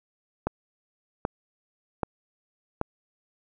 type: click train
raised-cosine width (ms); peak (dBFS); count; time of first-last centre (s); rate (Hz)
1; -11; 4; 0.47-2.814; 1.28
effects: none